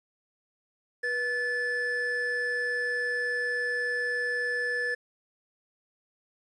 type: tone pair together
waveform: triangle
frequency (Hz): 487.3 / 1736.5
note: B4 / A6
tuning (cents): -23 / -23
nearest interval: octave + minor seventh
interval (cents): 2200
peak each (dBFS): -32 / -26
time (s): 1.03-4.95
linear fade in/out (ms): 10
effects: resampled to 24000 Hz + 10-bit